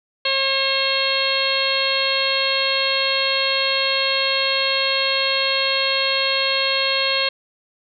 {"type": "harmonic tone with a mistuned harmonic", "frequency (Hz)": 540, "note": "C#5", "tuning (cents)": -45, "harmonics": [1, 2, 3, 4, 5, 6, 7, 8], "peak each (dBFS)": [-25, -28, -29, -27, -24, -25, -28, -23], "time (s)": [0.25, 7.29], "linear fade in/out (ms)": 5, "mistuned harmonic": 8, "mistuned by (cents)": -21, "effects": []}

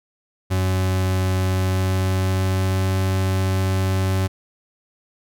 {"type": "tone with pitch glide", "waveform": "40% pulse", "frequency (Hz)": [93.5, 94.75], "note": ["F#2", "F#2"], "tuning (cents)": [19, 42], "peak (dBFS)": -17, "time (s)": [0.5, 4.28], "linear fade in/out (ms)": 20, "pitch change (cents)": 23, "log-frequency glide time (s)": [1.34, 2.98], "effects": []}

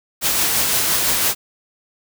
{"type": "noise with tremolo", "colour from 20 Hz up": "white", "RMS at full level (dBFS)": -17, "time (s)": [0.21, 1.35], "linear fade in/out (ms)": 50, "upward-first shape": "sine", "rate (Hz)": 5.9, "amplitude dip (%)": 25, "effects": []}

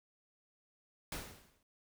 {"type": "noise with exponential decay", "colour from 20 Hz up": "pink", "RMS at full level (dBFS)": -39, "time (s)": [1.12, 1.63], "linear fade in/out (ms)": 2, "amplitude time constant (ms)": 110, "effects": []}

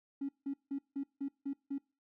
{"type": "tone bursts", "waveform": "triangle", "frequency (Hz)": 277.2, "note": "C#4", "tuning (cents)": 0, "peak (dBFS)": -30, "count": 7, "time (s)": [0.21, 1.783], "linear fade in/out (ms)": 10, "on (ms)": 79, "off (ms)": 170, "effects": ["noise-tail reverb RT60 0.3 s tail -25 dB re dry", "tanh soft clip ceiling -32 dBFS"]}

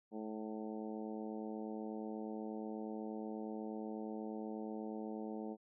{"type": "harmonic tone with a mistuned harmonic", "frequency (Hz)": 108.3, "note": "A2", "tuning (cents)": -27, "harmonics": [2, 3, 4, 5, 6, 7, 8], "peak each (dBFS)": [-44, -47, -48, -52, -56, -53, -58], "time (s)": [0.11, 5.57], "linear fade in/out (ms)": 50, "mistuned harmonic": 8, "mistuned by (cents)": 48, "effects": []}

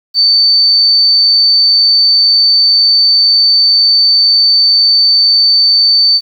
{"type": "tone", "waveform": "sine", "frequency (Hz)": 4551, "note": "C#8", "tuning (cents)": 45, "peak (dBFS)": -5, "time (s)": [0.14, 6.21], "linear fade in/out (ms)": 50, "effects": ["7-bit"]}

